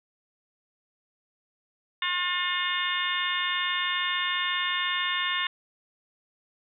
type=harmonic tone; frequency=357.7 Hz; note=F4; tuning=41 cents sharp; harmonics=3 / 4 / 5 / 6 / 7 / 8 / 9 / 10; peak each=-32 / -38 / -31 / -33 / -43 / -32 / -42 / -32 dBFS; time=2.02-5.47 s; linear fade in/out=2 ms; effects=none